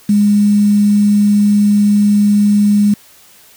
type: tone with quantisation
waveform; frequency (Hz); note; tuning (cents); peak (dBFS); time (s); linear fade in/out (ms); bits
sine; 206; G#3; -14; -7; 0.09-2.94; 5; 5
effects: white hiss -44 dBFS RMS until 3.56 s